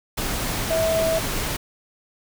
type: tone in noise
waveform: sine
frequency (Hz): 650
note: E5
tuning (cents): -24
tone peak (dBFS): -19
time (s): 0.7-1.19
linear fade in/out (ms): 10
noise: pink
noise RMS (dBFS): -26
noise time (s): 0.17-1.57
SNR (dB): +4
effects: none